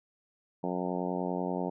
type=harmonic tone; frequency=90.3 Hz; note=F#2; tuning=42 cents flat; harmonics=2 / 3 / 4 / 5 / 6 / 7 / 8 / 9 / 10; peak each=-35 / -37 / -38 / -39 / -40 / -40 / -41 / -42 / -42 dBFS; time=0.63-1.7 s; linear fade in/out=10 ms; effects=none